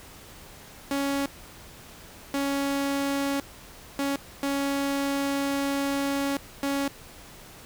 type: tone bursts at uneven times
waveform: sawtooth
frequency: 278.5 Hz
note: C#4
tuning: 8 cents sharp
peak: -21 dBFS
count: 5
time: 0.91-1.26 / 2.34-3.4 / 3.99-4.16 / 4.43-6.37 / 6.63-6.88 s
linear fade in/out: 2 ms
effects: pink hiss -47 dBFS RMS until 7.65 s